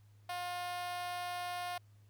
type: tone with high-pass filter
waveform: 5% pulse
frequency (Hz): 355.5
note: F4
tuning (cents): +31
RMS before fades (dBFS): -40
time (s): 0.29-1.78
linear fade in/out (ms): 5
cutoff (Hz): 770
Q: 8
effects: added 103 Hz sine -59 dBFS peak until 2.09 s + pink hiss -74 dBFS RMS until 2.09 s